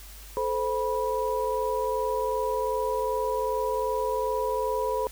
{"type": "tone cluster", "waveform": "sine", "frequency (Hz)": [436.4, 519, 977], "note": ["A4", "C5", "B5"], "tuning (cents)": [-14, -14, -19], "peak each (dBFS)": -29, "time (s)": [0.37, 5.07], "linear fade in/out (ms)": 0, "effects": ["added 50 Hz sine -44 dBFS peak until 5.11 s", "white hiss -48 dBFS RMS until 5.11 s"]}